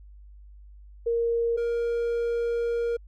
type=tone pair in turn; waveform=sine / triangle; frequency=466.2 / 469.7 Hz; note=A#4 / A#4; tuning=0 / +13 cents; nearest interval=unison; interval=13 cents; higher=second; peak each=-22 dBFS; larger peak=neither; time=1.06-1.57 / 1.57-2.97 s; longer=second; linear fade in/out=10 ms; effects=added 50 Hz sine -45 dBFS peak until 3.07 s